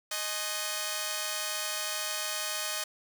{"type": "tone cluster", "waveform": "5% pulse", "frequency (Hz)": [621, 837, 1072, 1511], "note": ["D#5", "G#5", "C6", "F#6"], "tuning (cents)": [-3, 13, 42, 36], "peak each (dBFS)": [-23, -28, -28, -26], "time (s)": [0.11, 2.84], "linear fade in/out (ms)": 5, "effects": []}